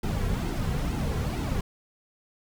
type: noise with flanger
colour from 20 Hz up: brown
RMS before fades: -28 dBFS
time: 0.03-1.61 s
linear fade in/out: 5 ms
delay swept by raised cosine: 1.7 to 3.4 ms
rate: 2.2 Hz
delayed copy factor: -0.65
effects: none